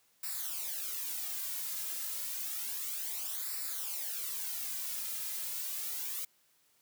blue noise with flanger, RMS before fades -38 dBFS, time 0.23-6.25 s, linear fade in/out 5 ms, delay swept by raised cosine 0.31 to 2.71 ms, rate 0.3 Hz, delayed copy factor -0.75, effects white hiss -70 dBFS RMS until 6.81 s + high-pass 60 Hz 12 dB/octave

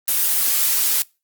blue noise, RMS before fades -18 dBFS, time 0.08-1.02 s, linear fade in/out 0 ms, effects noise-tail reverb RT60 0.3 s tail -26 dB re dry + Opus 24 kbps

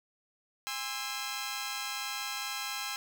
10% pulse chord, Ab augmented, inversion none, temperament equal with one note detuned, 816.3 / 1046.5 / 1318.5 Hz, Ab5 / C6 / E6, -30 / 0 / 0 cents, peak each -31 dBFS, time 0.67-2.96 s, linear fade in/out 0 ms, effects none

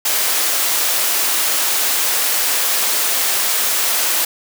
white high-pass noise, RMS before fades -17 dBFS, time 0.05-4.25 s, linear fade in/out 5 ms, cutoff 420 Hz, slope 12 dB/octave, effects none

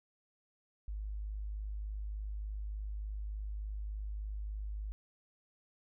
sine tone, 51.7 Hz, G#1, 7 cents flat, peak -37 dBFS, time 0.88-4.92 s, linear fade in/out 0 ms, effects none

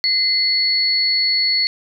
sine tone pair together, 2061 / 4400 Hz, C7 / C#8, -27 / -14 cents, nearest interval octave + minor second, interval 1313 cents, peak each -22 / -15 dBFS, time 0.04-1.67 s, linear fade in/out 0 ms, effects none

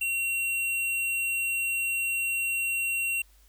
sine tone with hard clipping, 2740 Hz, F7, 34 cents flat, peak -27 dBFS, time 0.01-3.22 s, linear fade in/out 5 ms, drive 16 dB, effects added 50 Hz sine -56 dBFS peak until 3.48 s + white hiss -63 dBFS RMS until 3.48 s

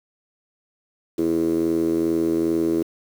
10% pulse tone with band-pass filter, 82.41 Hz, E2, in tune, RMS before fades -21 dBFS, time 1.18-2.83 s, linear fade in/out 10 ms, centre 350 Hz, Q 5.3, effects 7-bit

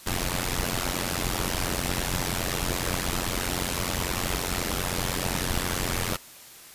pink noise with amplitude modulation, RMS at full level -24 dBFS, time 0.06-6.17 s, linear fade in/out 10 ms, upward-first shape sine, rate 89.6 Hz, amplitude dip 95%, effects white hiss -47 dBFS RMS until 6.74 s + resampled to 32000 Hz

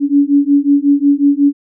sine beating tone pair, 281.5 / 287 Hz, C#4 / D4, +27 / -40 cents, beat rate 5.5 Hz, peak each -11 dBFS, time 0-1.53 s, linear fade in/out 50 ms, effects none

